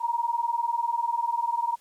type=tone pair together; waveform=sine; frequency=932.3 / 952.4 Hz; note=A#5 / A#5; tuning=0 / +37 cents; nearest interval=unison; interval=37 cents; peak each=-27 dBFS; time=0-1.76 s; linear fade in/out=20 ms; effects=white hiss -60 dBFS RMS until 1.8 s + low-pass 12000 Hz 12 dB/octave